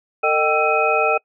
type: tone cluster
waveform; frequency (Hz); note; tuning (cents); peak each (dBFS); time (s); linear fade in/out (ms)
sine; 450.9 / 615 / 775 / 1330 / 2514; A4 / D#5 / G5 / E6 / D#7; +42 / -20 / -20 / +15 / +17; -21; 0.23-1.18; 10
effects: noise-tail reverb RT60 0.1 s tail -25 dB re dry